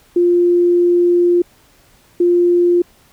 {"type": "tone pair in turn", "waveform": "sine", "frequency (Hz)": [350.1, 350.1], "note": ["F4", "F4"], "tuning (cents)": [4, 4], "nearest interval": "unison", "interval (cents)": 0, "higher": "neither", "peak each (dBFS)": -9, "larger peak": "neither", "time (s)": [[0.16, 1.42], [2.2, 2.82]], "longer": "first", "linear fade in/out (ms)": 5, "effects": ["pink hiss -51 dBFS RMS until 3.12 s"]}